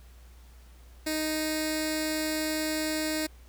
10% pulse tone with notch filter, 311.1 Hz, D#4, in tune, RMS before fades -30 dBFS, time 1.06-3.27 s, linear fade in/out 10 ms, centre 1100 Hz, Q 0.59, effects added 60 Hz sine -49 dBFS peak until 3.48 s + pink hiss -60 dBFS RMS until 3.48 s

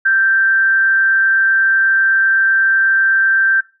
sine tone with amplitude modulation, 1568 Hz, G6, in tune, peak -8 dBFS, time 0.05-3.61 s, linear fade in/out 10 ms, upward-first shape sine, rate 205 Hz, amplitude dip 35%, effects noise-tail reverb RT60 0.3 s tail -19 dB re dry

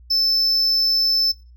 triangle tone, 5274 Hz, E8, in tune, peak -15 dBFS, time 0.1-1.32 s, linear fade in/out 10 ms, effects noise-tail reverb RT60 0.3 s tail -18 dB re dry + added 60 Hz sine -43 dBFS peak until 1.56 s

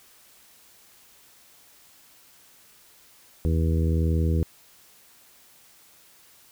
harmonic tone, 81 Hz, E2, 30 cents flat, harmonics 1 / 2 / 3 / 4 / 5 / 6, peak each -21 / -27 / -33 / -33 / -35 / -36 dBFS, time 3.45-4.43 s, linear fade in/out 0 ms, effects white hiss -55 dBFS RMS until 6.51 s

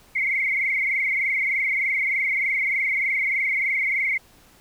sine tone with frequency modulation, 2152 Hz, C7, 48 cents sharp, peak -20 dBFS, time 0.15-4.18 s, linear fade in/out 10 ms, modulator 23.3 Hz, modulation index 4.5, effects pink hiss -54 dBFS RMS until 4.6 s

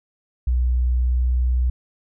sine tone with pitch glide, 61.74 to 62.1 Hz, B1 to B1, 0 to +10 cents, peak -16 dBFS, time 0.47-1.7 s, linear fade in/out 5 ms, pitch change +10 cents, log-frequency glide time 1-1.23 s, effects none

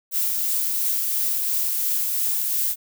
violet noise with tremolo, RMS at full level -22 dBFS, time 0.11-2.76 s, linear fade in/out 50 ms, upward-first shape triangle, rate 2.9 Hz, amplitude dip 25%, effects none

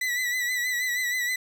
40% pulse tone with vibrato, 1975.5 Hz, B6, in tune, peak -24 dBFS, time 0.01-1.36 s, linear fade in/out 5 ms, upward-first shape sine, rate 6.3 Hz, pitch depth 46 cents each way, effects none

